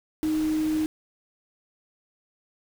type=tone in noise; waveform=sine; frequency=311.1 Hz; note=D#4; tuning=in tune; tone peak=-22 dBFS; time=0.23-0.86 s; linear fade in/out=0 ms; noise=pink; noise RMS=-40 dBFS; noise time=0.23-0.86 s; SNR=+15 dB; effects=none